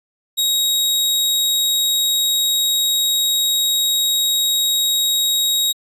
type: tone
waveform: sawtooth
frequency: 3790 Hz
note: A#7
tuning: 28 cents sharp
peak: -12 dBFS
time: 0.37-5.73 s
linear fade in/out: 20 ms
effects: resampled to 32000 Hz